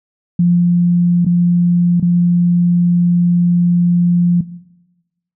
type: tone with dropouts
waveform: sine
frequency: 174.61 Hz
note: F3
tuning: in tune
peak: -8 dBFS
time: 0.39-4.41 s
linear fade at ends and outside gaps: 5 ms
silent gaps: 1.249-1.264 / 2-2.025 s
effects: noise-tail reverb RT60 1.0 s tail -17 dB re dry